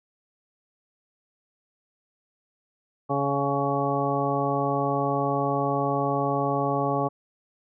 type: harmonic tone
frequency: 140 Hz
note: C#3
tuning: 18 cents sharp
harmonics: 1 / 2 / 3 / 4 / 5 / 6 / 8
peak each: -30 / -30 / -30 / -30 / -30 / -30 / -30 dBFS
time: 3.09-7.09 s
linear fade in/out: 20 ms
effects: none